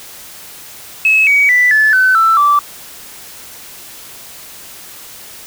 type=tone with pitch steps; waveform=sine; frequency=2583 / 2262 / 1980.3 / 1733.9 / 1518.2 / 1329.3 / 1164 Hz; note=E7 / C#7 / B6 / A6 / F#6 / E6 / D6; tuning=-36 / +34 / +4 / -26 / +44 / +14 / -16 cents; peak=-6 dBFS; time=1.05-2.59 s; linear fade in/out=2 ms; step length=220 ms; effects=tanh soft clip ceiling -2 dBFS + white hiss -34 dBFS RMS until 5.46 s